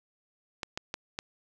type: clicks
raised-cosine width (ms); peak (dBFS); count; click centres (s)
0.2; -16; 4; 0.632 / 0.775 / 0.941 / 1.189
effects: none